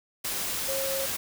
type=tone in noise; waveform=sine; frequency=540 Hz; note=C#5; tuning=45 cents flat; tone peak=-30 dBFS; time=0.68-1.06 s; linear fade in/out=10 ms; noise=white; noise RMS=-31 dBFS; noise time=0.24-1.17 s; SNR=-2 dB; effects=none